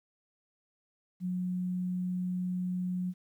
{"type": "tone", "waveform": "sine", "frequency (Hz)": 181.4, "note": "F#3", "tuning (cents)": -34, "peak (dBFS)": -30, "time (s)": [1.2, 3.14], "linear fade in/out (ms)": 50, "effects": ["11-bit"]}